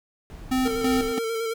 brown noise, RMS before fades -38 dBFS, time 0.3-1.12 s, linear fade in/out 0 ms
square tone with tremolo, 258.5 Hz, C4, 21 cents flat, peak -21 dBFS, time 0.51-1.19 s, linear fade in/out 10 ms, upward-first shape square, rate 3 Hz, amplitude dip 70%
square tone with vibrato, 453.1 Hz, A#4, 49 cents flat, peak -26 dBFS, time 0.65-1.54 s, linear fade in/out 10 ms, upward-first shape square, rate 9.3 Hz, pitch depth 25 cents each way
effects none

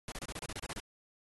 pink noise bursts, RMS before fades -41 dBFS, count 11, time 0.08-0.8 s, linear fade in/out 2 ms, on 40 ms, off 28 ms, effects AAC 32 kbps

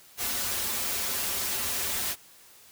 white noise with comb filter, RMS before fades -30 dBFS, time 0.17-2.16 s, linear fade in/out 50 ms, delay 6.4 ms, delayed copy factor -1, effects white hiss -54 dBFS RMS until 2.71 s

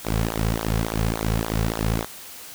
sawtooth tone with flanger, 55.1 Hz, A1, 3 cents sharp, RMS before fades -24 dBFS, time 0.04-2.06 s, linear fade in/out 20 ms, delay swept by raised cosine 0.37 to 3.37 ms, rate 3.5 Hz, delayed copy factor -0.95, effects white hiss -40 dBFS RMS until 2.54 s

